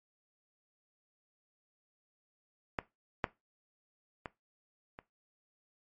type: clicks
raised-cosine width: 0.5 ms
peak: -16 / -13 / -24 / -30 dBFS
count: 4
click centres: 2.788 / 3.242 / 4.258 / 4.989 s
effects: noise-tail reverb RT60 0.2 s tail -18 dB re dry + MP3 32 kbps